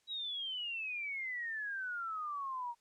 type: exponential sweep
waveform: sine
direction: down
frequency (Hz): 3900 to 932.3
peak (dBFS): -37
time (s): 0.07-2.75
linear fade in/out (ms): 50
effects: white hiss -74 dBFS RMS until 2.8 s + low-pass 8000 Hz 12 dB/octave